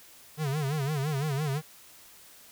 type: tone with vibrato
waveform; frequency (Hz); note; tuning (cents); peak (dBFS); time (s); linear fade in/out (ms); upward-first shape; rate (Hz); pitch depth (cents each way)
square; 144.8; D3; -24; -28; 0.37-1.62; 50; sine; 5.9; 140
effects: white hiss -53 dBFS RMS until 2.51 s